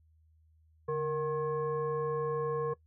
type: tone with frequency modulation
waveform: sine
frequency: 466.2 Hz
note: A#4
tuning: in tune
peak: -29 dBFS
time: 0.88-2.74 s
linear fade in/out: 10 ms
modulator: 611 Hz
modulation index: 0.77
effects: noise-tail reverb RT60 0.1 s tail -20 dB re dry + added 79 Hz sine -62 dBFS peak until 2.86 s